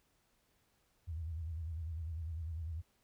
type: tone with vibrato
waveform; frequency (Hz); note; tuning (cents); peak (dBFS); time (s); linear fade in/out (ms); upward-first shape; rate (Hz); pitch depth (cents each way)
sine; 81.1; E2; -28; -38; 1.07-2.82; 20; square; 10; 87
effects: pink hiss -75 dBFS RMS until 3.03 s